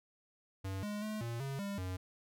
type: tone with pitch steps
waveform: square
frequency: 96.2 / 207.7 / 214.4 / 117.1 / 136.8 / 200 / 92.2 Hz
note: G2 / G#3 / A3 / A#2 / C#3 / G3 / F#2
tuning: -32 / 0 / -45 / +8 / -23 / +35 / -6 cents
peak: -38 dBFS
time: 0.64-1.97 s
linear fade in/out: 10 ms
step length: 190 ms
effects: none